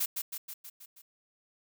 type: noise with echo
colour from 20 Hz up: blue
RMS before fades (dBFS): -30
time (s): 0-0.06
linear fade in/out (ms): 10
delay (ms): 160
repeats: 6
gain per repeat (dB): -4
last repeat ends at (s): 1.02
effects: none